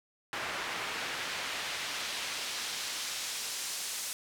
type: noise with band-pass filter sweep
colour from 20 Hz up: pink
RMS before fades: -37 dBFS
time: 0.33-4.13 s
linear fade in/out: 0 ms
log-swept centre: 1600 to 7600 Hz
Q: 0.76
effects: none